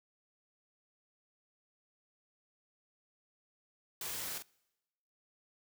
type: noise with echo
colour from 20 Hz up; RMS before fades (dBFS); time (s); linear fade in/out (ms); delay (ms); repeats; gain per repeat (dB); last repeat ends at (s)
white; -41; 4.01-4.38; 2; 44; 1; -6; 4.424
effects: noise-tail reverb RT60 1.0 s tail -26 dB re dry